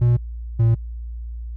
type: tone pair in turn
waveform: triangle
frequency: 120.1 / 114.47 Hz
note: B2 / A#2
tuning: -48 / -31 cents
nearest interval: minor second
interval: 83 cents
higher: first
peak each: -11 dBFS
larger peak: neither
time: 0.01-0.17 / 0.59-0.75 s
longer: neither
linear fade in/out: 10 ms
effects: noise-tail reverb RT60 0.1 s tail -24 dB re dry + added 58 Hz sine -28 dBFS peak until 1.56 s